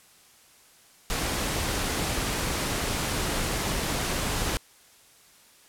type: noise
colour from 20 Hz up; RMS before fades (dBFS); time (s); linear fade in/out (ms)
pink; -28; 1.1-4.57; 0
effects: white hiss -56 dBFS RMS until 5.68 s + low-pass 12000 Hz 12 dB/octave